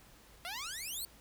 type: exponential sweep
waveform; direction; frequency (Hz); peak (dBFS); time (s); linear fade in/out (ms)
10% pulse; up; 667 to 4566; -31; 0.45-1.05; 0
effects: added 53 Hz sine -63 dBFS peak until 1.2 s + pink hiss -60 dBFS RMS until 1.2 s